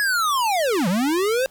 square linear two-way sweep, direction down then up, 1702 to 164.81 to 540 Hz, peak -19 dBFS, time 0-1.46 s, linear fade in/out 0 ms, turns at 0.88 s, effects pink hiss -53 dBFS RMS until 1.5 s

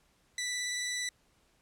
15% pulse tone with vibrato, 1976 Hz, B6, in tune, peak -26 dBFS, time 0.38-1.09 s, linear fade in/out 2 ms, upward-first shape sine, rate 18 Hz, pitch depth 12 cents each way, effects pink hiss -69 dBFS RMS until 1.61 s + low-pass 11000 Hz 12 dB/octave

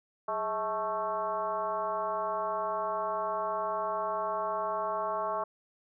sine tone with frequency modulation, 873 Hz, A5, 14 cents flat, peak -29 dBFS, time 0.28-5.44 s, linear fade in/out 5 ms, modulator 229 Hz, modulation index 1.6, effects none

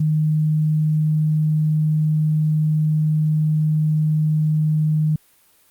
sine tone, 154.3 Hz, D#3, 14 cents flat, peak -15 dBFS, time 0-5.16 s, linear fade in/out 5 ms, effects white hiss -56 dBFS RMS until 5.7 s + Opus 32 kbps

